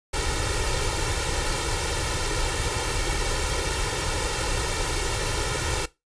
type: noise with comb filter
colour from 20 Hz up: pink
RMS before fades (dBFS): -26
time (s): 0.13-5.86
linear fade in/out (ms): 10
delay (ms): 2.2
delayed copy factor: +0.8
effects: noise-tail reverb RT60 0.2 s tail -18 dB re dry + resampled to 22050 Hz